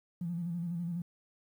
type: tone with vibrato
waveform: triangle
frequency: 171.6 Hz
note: F3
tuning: 30 cents flat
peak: -29 dBFS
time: 0.21-1.02 s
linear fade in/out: 5 ms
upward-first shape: square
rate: 12 Hz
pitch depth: 48 cents each way
effects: tanh soft clip ceiling -31 dBFS + 11-bit